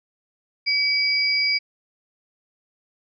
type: tone pair together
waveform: sine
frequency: 2284 / 4840 Hz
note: D7 / D#8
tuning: -49 / -49 cents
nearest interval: octave + minor second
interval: 1300 cents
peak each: -21 / -21 dBFS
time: 0.66-1.59 s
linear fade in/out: 20 ms
effects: none